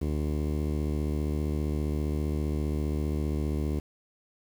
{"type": "tone with low-pass filter", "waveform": "sawtooth", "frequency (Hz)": 75.1, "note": "D2", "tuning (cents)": 39, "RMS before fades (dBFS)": -29, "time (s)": [0.01, 3.8], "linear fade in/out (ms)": 10, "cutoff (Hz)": 370, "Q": 1.8, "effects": ["8-bit"]}